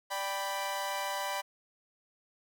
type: chord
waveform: sawtooth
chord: G major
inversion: second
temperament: equal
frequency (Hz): 587.3 / 784 / 987.8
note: D5 / G5 / B5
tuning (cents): 0 / 0 / 0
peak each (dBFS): -35 / -34 / -32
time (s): 0.1-1.42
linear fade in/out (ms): 20
effects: none